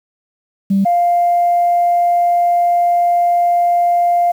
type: tone pair in turn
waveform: sine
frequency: 196 / 698.5 Hz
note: G3 / F5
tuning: 0 / 0 cents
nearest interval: octave + minor seventh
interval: 2200 cents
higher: second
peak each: -9 dBFS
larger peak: neither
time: 0.7-0.85 / 0.85-4.32 s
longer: second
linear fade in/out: 10 ms
effects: tanh soft clip ceiling -6 dBFS + 7-bit

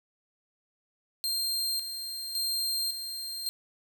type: tone with tremolo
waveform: sawtooth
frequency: 4186 Hz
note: C8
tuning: in tune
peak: -25 dBFS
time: 1.24-3.49 s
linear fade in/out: 0 ms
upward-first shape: square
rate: 0.9 Hz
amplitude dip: 55%
effects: 9-bit

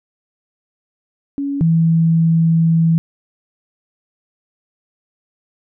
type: tone pair in turn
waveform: sine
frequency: 280.5 / 164.12 Hz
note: C#4 / E3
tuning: +21 / -7 cents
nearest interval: major sixth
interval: 928 cents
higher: first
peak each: -18 / -10 dBFS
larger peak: second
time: 1.38-1.61 / 1.61-2.98 s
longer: second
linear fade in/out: 0 ms
effects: none

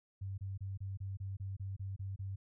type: tone bursts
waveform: sine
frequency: 97.1 Hz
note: G2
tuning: 16 cents flat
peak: -38 dBFS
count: 11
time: 0.21-2.36 s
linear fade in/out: 10 ms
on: 170 ms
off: 28 ms
effects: none

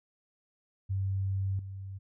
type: tone with level steps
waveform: sine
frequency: 96.7 Hz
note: G2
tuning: 23 cents flat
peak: -28 / -38 dBFS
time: 0.89-1.99 s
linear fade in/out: 20 ms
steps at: 1.59 s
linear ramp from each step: 2 ms
effects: none

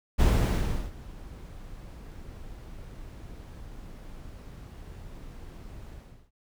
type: noise with ADSR envelope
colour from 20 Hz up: brown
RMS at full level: -19 dBFS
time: 0.18-6.31 s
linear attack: 27 ms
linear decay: 700 ms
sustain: -24 dB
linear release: 390 ms
effects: none

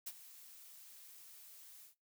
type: noise with ADSR envelope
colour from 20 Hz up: blue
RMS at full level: -42 dBFS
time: 0.06-1.95 s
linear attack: 13 ms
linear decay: 43 ms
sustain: -15 dB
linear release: 110 ms
effects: noise-tail reverb RT60 0.2 s tail -18 dB re dry

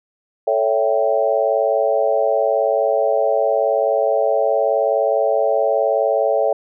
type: chord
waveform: sine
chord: A dominant seventh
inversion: none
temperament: equal with one note detuned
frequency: 440 / 560.2 / 659.3 / 784 Hz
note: A4 / C#5 / E5 / G5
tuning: 0 / +18 / 0 / 0 cents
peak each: -21 / -18 / -19 / -23 dBFS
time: 0.47-6.53 s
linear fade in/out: 5 ms
effects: none

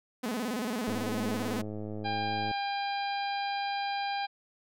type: tone with vibrato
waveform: sawtooth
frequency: 231.5 Hz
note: A#3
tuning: 12 cents flat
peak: -27 dBFS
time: 0.23-1.62 s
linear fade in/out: 10 ms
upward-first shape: square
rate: 18 Hz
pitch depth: 150 cents each way
type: click train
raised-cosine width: 2 ms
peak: -26 dBFS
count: 174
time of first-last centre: 0.88-2.512 s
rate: 106 Hz
type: harmonic tone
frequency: 801 Hz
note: G5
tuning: 37 cents sharp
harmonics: 1 / 2 / 3 / 4 / 5 / 6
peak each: -31 / -40 / -41 / -44 / -43 / -45 dBFS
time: 2.04-4.27 s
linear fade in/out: 20 ms
effects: none

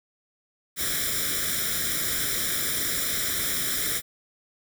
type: noise with comb filter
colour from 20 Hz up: white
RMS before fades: -27 dBFS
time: 0.76-4.02 s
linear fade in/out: 50 ms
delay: 0.55 ms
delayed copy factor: +0.95
effects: none

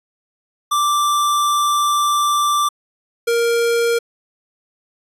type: tone pair in turn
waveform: square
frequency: 1174.7 / 467.7 Hz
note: D6 / A#4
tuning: 0 / +6 cents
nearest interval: octave + major third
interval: 1594 cents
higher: first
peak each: -15 dBFS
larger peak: neither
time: 0.71-2.69 / 3.27-3.99 s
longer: first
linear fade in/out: 10 ms
effects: resampled to 32000 Hz

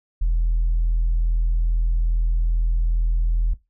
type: tone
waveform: sine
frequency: 41.2 Hz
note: E1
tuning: in tune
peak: -15 dBFS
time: 0.21-3.54 s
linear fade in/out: 10 ms
effects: noise-tail reverb RT60 0.2 s tail -18 dB re dry + tanh soft clip ceiling -14 dBFS

